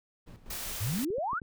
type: noise with tremolo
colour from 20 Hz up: brown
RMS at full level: -45 dBFS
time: 0.26-0.97 s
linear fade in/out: 20 ms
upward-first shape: square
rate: 5 Hz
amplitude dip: 65%
type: high-pass noise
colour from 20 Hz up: white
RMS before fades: -38 dBFS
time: 0.5-1.05 s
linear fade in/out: 5 ms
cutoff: 190 Hz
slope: 12 dB/octave
type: exponential sweep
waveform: sine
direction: up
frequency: 89.6 to 1586 Hz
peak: -29 dBFS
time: 0.8-1.4 s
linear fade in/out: 20 ms
type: clicks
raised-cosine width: 3 ms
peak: -31 / -35 / -31 / -32 / -31 / -32 dBFS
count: 6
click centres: 0.985 / 1.033 / 1.104 / 1.183 / 1.332 / 1.418 s
effects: none